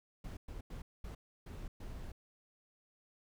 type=noise bursts at uneven times; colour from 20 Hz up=brown; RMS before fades=-45 dBFS; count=6; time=0.24-0.37 / 0.48-0.61 / 0.7-0.82 / 1.04-1.15 / 1.46-1.68 / 1.8-2.12 s; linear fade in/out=5 ms; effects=none